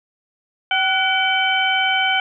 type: harmonic tone with a mistuned harmonic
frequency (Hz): 766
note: G5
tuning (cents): -40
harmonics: 1 / 2 / 3 / 4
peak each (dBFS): -21 / -21 / -21 / -21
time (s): 0.71-2.2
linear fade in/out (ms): 2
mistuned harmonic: 2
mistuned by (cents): -63
effects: none